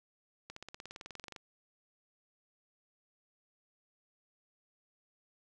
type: accelerating click train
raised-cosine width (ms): 0.2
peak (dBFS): -28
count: 18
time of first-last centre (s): 0.5-1.362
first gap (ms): 64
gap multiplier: 0.97
effects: none